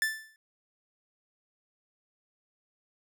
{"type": "tone with exponential decay", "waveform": "45% pulse", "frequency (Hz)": 1760, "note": "A6", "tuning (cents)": 0, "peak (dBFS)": -23, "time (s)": [0.02, 0.36], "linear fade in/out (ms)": 1, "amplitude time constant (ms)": 73, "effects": []}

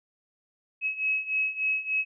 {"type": "beating tone pair", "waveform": "sine", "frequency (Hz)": [2563, 2566.4], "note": ["E7", "E7"], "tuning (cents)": [-49, -47], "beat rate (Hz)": 3.4, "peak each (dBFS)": [-30, -27], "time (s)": [0.81, 2.05], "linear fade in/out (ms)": 50, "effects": []}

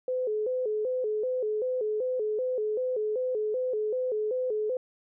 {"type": "tone with vibrato", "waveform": "sine", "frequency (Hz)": 466.2, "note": "A#4", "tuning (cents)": 0, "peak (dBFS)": -26, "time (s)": [0.08, 4.77], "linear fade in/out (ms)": 2, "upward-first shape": "square", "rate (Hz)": 2.6, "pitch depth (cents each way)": 150, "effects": []}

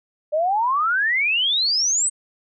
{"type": "exponential sweep", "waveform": "sine", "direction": "up", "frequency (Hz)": [587.3, 8372], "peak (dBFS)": -17, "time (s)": [0.32, 2.1], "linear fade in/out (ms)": 20, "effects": []}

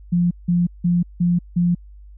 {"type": "tone bursts", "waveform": "sine", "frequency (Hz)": 174.61, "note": "F3", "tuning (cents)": 0, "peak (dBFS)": -14, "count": 5, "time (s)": [0.12, 1.75], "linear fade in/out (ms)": 10, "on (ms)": 190, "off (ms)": 170, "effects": ["added 50 Hz sine -39 dBFS peak until 2.17 s"]}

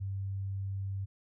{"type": "tone", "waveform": "sine", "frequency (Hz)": 97.5, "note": "G2", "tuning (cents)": -9, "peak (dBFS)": -33, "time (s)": [0, 1.06], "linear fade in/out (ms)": 20, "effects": []}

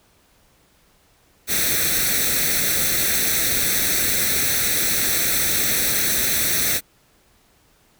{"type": "noise with comb filter", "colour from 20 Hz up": "white", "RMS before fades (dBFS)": -20, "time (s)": [1.47, 6.81], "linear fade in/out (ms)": 50, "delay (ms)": 0.5, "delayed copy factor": 0.75, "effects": ["pink hiss -58 dBFS RMS until 7.99 s"]}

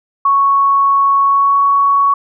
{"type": "tone with pitch glide", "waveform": "sine", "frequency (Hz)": [1108.7, 1117.7], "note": ["C#6", "C#6"], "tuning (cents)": [0, 14], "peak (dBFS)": -8, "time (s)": [0.25, 2.14], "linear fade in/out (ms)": 5, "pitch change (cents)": 14, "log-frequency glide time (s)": [1.23, 1.59], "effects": []}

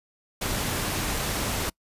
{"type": "noise", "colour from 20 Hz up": "pink", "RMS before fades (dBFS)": -28, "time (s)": [0.41, 1.7], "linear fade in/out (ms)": 10, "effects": ["noise-tail reverb RT60 0.1 s tail -26 dB re dry", "resampled to 32000 Hz"]}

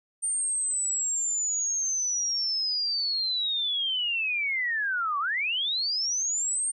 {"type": "linear two-way sweep", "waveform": "sine", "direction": "down then up", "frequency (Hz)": [8870, 1108.7, 8870], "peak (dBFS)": -25, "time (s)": [0.22, 6.72], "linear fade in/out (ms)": 20, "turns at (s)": 5.19, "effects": []}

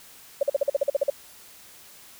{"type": "tone bursts", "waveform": "sine", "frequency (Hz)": 562, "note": "C#5", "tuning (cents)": 24, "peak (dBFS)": -17, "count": 11, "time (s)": [0.41, 1.101], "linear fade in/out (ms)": 5, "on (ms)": 21, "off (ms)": 46, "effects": ["white hiss -49 dBFS RMS until 2.19 s"]}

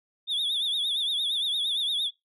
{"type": "tone with vibrato", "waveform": "sine", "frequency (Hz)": 3537, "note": "A7", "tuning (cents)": 8, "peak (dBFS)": -22, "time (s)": [0.27, 2.11], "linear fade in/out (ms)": 50, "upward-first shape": "triangle", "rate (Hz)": 8.7, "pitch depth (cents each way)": 130, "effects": ["noise-tail reverb RT60 0.2 s tail -26 dB re dry", "tanh soft clip ceiling -24 dBFS"]}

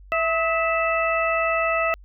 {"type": "harmonic tone with a mistuned harmonic", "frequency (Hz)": 659.3, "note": "E5", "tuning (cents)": 0, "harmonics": [1, 2, 3, 4], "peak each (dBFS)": [-23, -24, -28, -26], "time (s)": [0.12, 1.94], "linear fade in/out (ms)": 0, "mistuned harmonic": 2, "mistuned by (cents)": -46, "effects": ["added 48 Hz sine -43 dBFS peak until 2.04 s"]}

